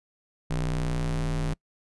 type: ring-modulated tone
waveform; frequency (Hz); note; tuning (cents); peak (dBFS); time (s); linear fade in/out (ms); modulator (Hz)
square; 61.5; B1; -7; -23; 0.5-1.54; 10; 92.1
effects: noise-tail reverb RT60 0.1 s tail -25 dB re dry + resampled to 24000 Hz